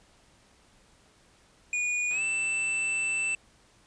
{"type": "tone with pitch glide", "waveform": "square", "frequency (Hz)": [2451, 2657], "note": ["D#7", "E7"], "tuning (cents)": [-27, 13], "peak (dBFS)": -27, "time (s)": [1.73, 3.35], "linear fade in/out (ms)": 2, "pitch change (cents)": 140, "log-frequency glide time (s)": [2.11, 2.22]}
{"type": "click train", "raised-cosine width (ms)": 0.3, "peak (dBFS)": -32, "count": 196, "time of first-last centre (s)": [2.11, 3.344], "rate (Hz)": 158}
{"effects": ["pink hiss -61 dBFS RMS until 3.86 s", "resampled to 22050 Hz"]}